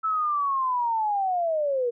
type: linear sweep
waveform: sine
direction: down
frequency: 1318.5 to 466.2 Hz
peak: -22 dBFS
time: 0.03-1.91 s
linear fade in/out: 20 ms
effects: none